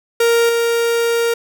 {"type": "tone with level steps", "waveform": "45% pulse", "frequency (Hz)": 466.2, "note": "A#4", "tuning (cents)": 0, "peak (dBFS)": [-11, -14], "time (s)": [0.2, 1.34], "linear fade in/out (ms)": 5, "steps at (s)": 0.49, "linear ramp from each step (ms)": 2, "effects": []}